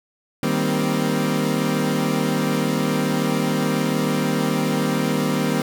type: chord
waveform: 30% pulse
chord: C minor seventh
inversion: first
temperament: equal with one note detuned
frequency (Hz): 155.56 / 196 / 234.7 / 261.6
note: Eb3 / G3 / Bb3 / C4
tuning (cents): 0 / 0 / +12 / 0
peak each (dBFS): -22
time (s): 0.43-5.62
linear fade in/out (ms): 2
effects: none